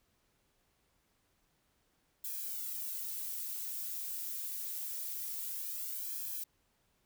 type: noise with flanger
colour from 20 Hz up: violet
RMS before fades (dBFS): -40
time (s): 2.24-6.44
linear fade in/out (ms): 5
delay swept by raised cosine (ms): 1.2 to 3.8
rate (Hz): 0.25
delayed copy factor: +0.8
effects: pink hiss -75 dBFS RMS until 7.05 s